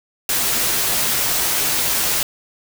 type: noise with comb filter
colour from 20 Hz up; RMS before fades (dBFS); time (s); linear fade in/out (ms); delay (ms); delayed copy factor
white; -19; 0.29-2.23; 2; 11; -0.5
effects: none